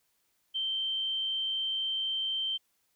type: tone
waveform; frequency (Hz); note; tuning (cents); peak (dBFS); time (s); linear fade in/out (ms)
sine; 3124; G7; -7; -29; 0.54-2.58; 20
effects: white hiss -74 dBFS RMS until 2.95 s